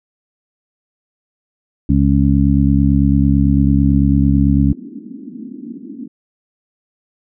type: harmonic tone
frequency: 69 Hz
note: C#2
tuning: 7 cents flat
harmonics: 1 / 2 / 3 / 4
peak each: -15 / -15 / -15 / -15 dBFS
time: 1.89-4.73 s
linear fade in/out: 5 ms
type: band-pass noise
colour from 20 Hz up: pink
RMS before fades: -31 dBFS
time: 3.43-6.08 s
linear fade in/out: 5 ms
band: 220 to 290 Hz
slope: 48 dB/octave
effects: none